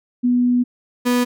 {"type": "tone pair in turn", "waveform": ["sine", "35% pulse"], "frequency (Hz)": [245.7, 245.7], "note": ["B3", "B3"], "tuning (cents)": [-9, -9], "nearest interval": "unison", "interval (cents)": 0, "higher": "neither", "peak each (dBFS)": -13, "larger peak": "neither", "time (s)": [[0.23, 0.64], [1.05, 1.25]], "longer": "first", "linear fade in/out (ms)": 20, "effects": []}